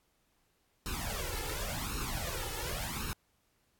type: noise with flanger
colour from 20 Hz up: pink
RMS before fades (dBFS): -37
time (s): 0.86-3.13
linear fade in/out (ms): 0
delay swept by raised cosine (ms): 0.73 to 2.33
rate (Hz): 0.91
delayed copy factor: +0.95
effects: pink hiss -74 dBFS RMS until 3.79 s + AAC 64 kbps